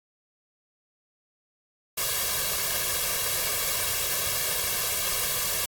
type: noise with comb filter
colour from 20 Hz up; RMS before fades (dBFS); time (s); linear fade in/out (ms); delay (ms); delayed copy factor
white; -27; 1.97-5.66; 10; 1.8; +0.85
effects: AAC 64 kbps